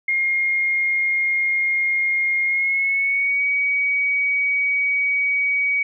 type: tone with pitch glide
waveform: sine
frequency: 2134 to 2260 Hz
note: C7 to C#7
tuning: +34 to +33 cents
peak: -17 dBFS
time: 0.08-5.83 s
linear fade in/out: 5 ms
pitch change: +99 cents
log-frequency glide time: 2.43-3.43 s
effects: none